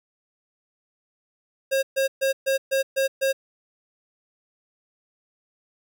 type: tone bursts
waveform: square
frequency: 539 Hz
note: C#5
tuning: 49 cents flat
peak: -20 dBFS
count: 7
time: 1.71-3.33 s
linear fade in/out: 20 ms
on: 120 ms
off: 130 ms
effects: none